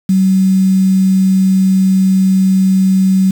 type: tone with quantisation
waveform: sine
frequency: 190 Hz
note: F#3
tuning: 46 cents sharp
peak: -7 dBFS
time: 0.09-3.31 s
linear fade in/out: 5 ms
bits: 5
effects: none